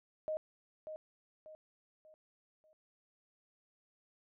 sine tone with echo, 622.3 Hz, D#5, in tune, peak -34 dBFS, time 0.28-0.37 s, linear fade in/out 0 ms, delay 590 ms, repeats 4, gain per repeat -8 dB, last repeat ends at 2.73 s, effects none

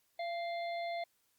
harmonic tone with a mistuned harmonic, 698.5 Hz, F5, in tune, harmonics 1 / 3 / 5 / 6, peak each -36 / -45 / -53 / -53 dBFS, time 0.19-1.04 s, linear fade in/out 5 ms, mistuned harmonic 1, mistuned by -39 cents, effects white hiss -75 dBFS RMS until 1.38 s + Opus 48 kbps

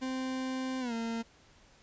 40% pulse tone with pitch glide, 260.1 to 229.1 Hz, C4 to A#3, -10 to -30 cents, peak -32 dBFS, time 0.01-1.23 s, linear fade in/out 20 ms, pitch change -220 cents, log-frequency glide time 0.8-0.93 s, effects pink hiss -61 dBFS RMS until 1.82 s + resampled to 16000 Hz

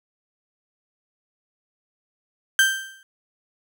35% pulse tone with exponential decay, 1568 Hz, G6, in tune, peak -10 dBFS, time 2.59-3.03 s, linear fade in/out 1 ms, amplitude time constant 95 ms, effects none

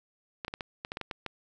clicks, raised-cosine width 0.3 ms, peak -19 dBFS, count 10, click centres 0.448 / 0.481 / 0.539 / 0.608 / 0.849 / 0.919 / 0.971 / 1.013 / 1.112 / 1.263 s, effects none

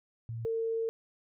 sine tone pair in turn, 114.7 / 452.9 Hz, A#2 / A#4, -28 / -50 cents, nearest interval 2 octaves, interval 2378 cents, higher second, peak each -35 / -29 dBFS, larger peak second, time 0.29-0.45 / 0.45-0.89 s, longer second, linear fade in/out 0 ms, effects none

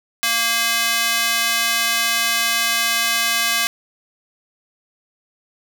square tone with high-pass filter, 231.3 Hz, A#3, 13 cents flat, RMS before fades -19 dBFS, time 0.23-3.67 s, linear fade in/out 0 ms, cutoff 1900 Hz, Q 0.82, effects 7-bit

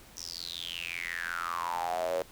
square tone with high-pass filter sweep, 42.75 Hz, F1, 36 cents flat, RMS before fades -35 dBFS, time 0.17-2.22 s, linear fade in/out 0 ms, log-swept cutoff 5800 to 510 Hz, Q 9.8, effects pink hiss -54 dBFS RMS until 2.31 s

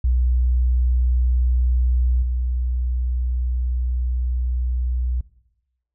sine tone with level steps, 61.74 Hz, B1, in tune, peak -15 / -19 dBFS, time 0.04-5.21 s, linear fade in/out 5 ms, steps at 2.22 s, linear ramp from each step 5 ms, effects noise-tail reverb RT60 0.9 s tail -19 dB re dry

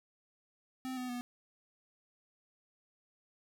square tone with pitch steps, 258.7 / 251.6 / 244.7 Hz, C4 / B3 / B3, -19 / +32 / -16 cents, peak -38 dBFS, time 0.85-1.21 s, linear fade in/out 0 ms, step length 120 ms, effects none

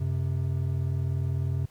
triangle tone pair together, 91.9 / 131.96 Hz, F#2 / C3, -11 / +15 cents, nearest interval tritone, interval 626 cents, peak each -26 dBFS, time 0-1.66 s, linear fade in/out 10 ms, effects pink hiss -61 dBFS RMS until 1.7 s

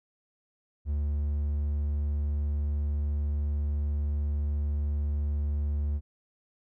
triangle tone, 73.1 Hz, D2, 7 cents flat, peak -24 dBFS, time 0.85-6.01 s, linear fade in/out 50 ms, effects none

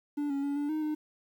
triangle tone with pitch steps, 291.3 / 278.2 / 283.6 / 289.9 / 310 / 304.7 Hz, D4 / C#4 / C#4 / D4 / D#4 / D#4, -14 / +6 / +40 / -22 / -6 / -36 cents, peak -27 dBFS, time 0.17-0.95 s, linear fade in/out 10 ms, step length 130 ms, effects 10-bit

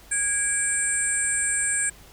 sine tone cluster, 1641 / 2317 / 7630 / 8410 / 9040 Hz, G#6 / D7 / A#8 / C9 / C#9, -21 / -24 / +39 / +8 / +33 cents, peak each -28 / -35 / -28 / -26 / -28 dBFS, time 0.11-1.9 s, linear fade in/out 10 ms, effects added 50 Hz sine -50 dBFS peak until 2.12 s + pink hiss -50 dBFS RMS until 2.12 s

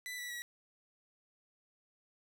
sawtooth tone with pitch steps, 1991 / 1957.9 / 1925.4 Hz, B6 / B6 / B6, +14 / -16 / -45 cents, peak -37 dBFS, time 0.06-0.42 s, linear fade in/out 0 ms, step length 120 ms, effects none

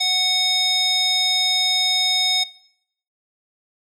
square tone with band-pass filter, 740 Hz, F#5, in tune, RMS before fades -20 dBFS, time 0-2.44 s, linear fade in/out 10 ms, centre 4400 Hz, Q 8.9, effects noise-tail reverb RT60 0.7 s tail -20 dB re dry

